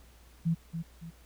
sine tone with echo, 165.5 Hz, E3, 7 cents sharp, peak -24 dBFS, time 0.45-0.55 s, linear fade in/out 20 ms, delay 280 ms, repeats 2, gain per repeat -8 dB, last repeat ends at 1.11 s, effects added 60 Hz sine -55 dBFS peak until 1.25 s + pink hiss -61 dBFS RMS until 1.25 s

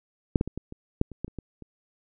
clicks, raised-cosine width 3 ms, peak -6 / -11 / -20 / -20 / -26 / -8 / -28 / -17 / -30 / -22 / -29 dBFS, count 11, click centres 0.358 / 0.411 / 0.476 / 0.576 / 0.724 / 1.014 / 1.117 / 1.246 / 1.28 / 1.387 / 1.623 s, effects none

